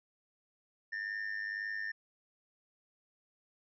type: tone with amplitude modulation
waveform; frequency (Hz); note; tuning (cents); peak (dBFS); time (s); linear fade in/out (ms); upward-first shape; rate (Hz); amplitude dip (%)
triangle; 1800; A6; +39; -31; 0.92-1.92; 10; sine; 102; 70
effects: resampled to 16000 Hz